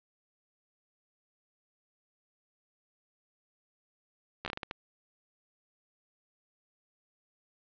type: slowing click train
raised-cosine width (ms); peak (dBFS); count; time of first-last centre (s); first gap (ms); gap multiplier
0.3; -20; 8; 4.45-4.711; 12; 1.37
effects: resampled to 11025 Hz + 9-bit